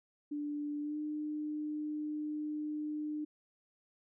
sine tone with pitch glide, 293.7 to 301.8 Hz, D4 to D4, 0 to +47 cents, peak -35 dBFS, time 0.31-3.25 s, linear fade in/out 10 ms, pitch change +47 cents, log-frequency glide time 0.81-0.97 s, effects none

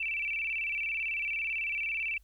sine tone with vibrato, 2489 Hz, D#7, in tune, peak -30 dBFS, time 0-2.18 s, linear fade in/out 5 ms, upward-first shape square, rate 18 Hz, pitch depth 120 cents each way, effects added 50 Hz sine -57 dBFS peak until 2.23 s + white hiss -73 dBFS RMS until 2.23 s

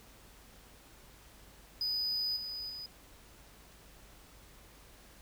triangle tone with level steps, 4978 Hz, D#8, in tune, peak -30 / -37 / -40 dBFS, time 1.81-2.86 s, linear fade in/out 2 ms, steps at 2.36 / 2.69 s, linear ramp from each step 10 ms, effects added 50 Hz sine -61 dBFS peak until 5.21 s + pink hiss -58 dBFS RMS until 5.21 s

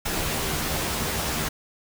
pink noise with comb filter, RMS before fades -27 dBFS, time 0.05-1.49 s, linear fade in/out 10 ms, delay 13 ms, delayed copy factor +0.55, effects none

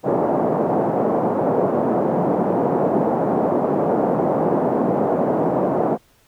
white band-pass noise, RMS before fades -19 dBFS, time 0.03-5.98 s, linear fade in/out 50 ms, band 150 to 740 Hz, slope 24 dB/octave, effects pink hiss -57 dBFS RMS until 6.27 s

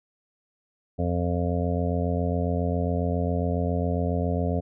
harmonic tone, 87.31 Hz, F2, in tune, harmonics 1 / 2 / 3 / 5 / 6 / 7 / 8, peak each -26 / -29 / -31 / -33 / -34 / -34 / -35 dBFS, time 0.98-4.61 s, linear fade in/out 20 ms, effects none

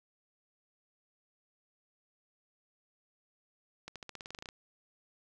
accelerating click train, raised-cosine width 0.2 ms, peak -26 dBFS, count 13, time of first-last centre 3.88-4.489 s, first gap 77 ms, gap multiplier 0.92, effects none

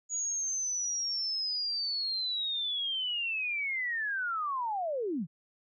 sine linear sweep, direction down, 6820 to 138.59 Hz, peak -30 dBFS, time 0.09-5.27 s, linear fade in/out 50 ms, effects none

